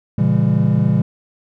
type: chord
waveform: triangle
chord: A# diminished seventh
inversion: none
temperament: just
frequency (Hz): 116.54 / 139.85 / 167.82 / 201.4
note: A#2 / C#3 / E3 / G3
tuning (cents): 0 / +16 / +31 / +47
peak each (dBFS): -16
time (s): 0.18-1.02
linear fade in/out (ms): 5
effects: none